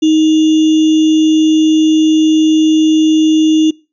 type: tone with sample-and-hold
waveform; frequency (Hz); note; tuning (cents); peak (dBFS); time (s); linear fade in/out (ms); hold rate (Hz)
sine; 313.5; D#4; +13; -6; 0.02-3.71; 10; 3150
effects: noise-tail reverb RT60 0.3 s tail -23 dB re dry + resampled to 16000 Hz